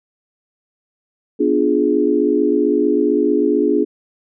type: chord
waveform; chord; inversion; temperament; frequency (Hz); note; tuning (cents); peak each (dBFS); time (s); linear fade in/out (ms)
sine; B diminished seventh; none; equal with one note detuned; 246.9 / 293.7 / 349.2 / 418.2; B3 / D4 / F4 / Ab4; 0 / 0 / 0 / +12; -21 / -17 / -19 / -17; 1.39-3.85; 20
effects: none